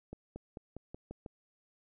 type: accelerating click train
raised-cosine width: 2 ms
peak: -30 dBFS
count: 7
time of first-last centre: 0.13-1.262 s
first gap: 230 ms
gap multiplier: 0.92
effects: none